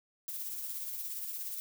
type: noise with tremolo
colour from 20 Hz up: violet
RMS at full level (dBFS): -38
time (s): 0.28-1.6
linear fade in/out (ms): 0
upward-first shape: sine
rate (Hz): 17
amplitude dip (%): 35
effects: none